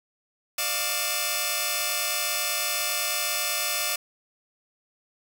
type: tone cluster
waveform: 5% pulse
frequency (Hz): 598 / 704 / 1148 / 2609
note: D5 / F5 / D6 / E7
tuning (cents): +31 / +14 / -40 / -18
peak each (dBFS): -20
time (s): 0.58-3.96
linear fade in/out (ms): 5
effects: none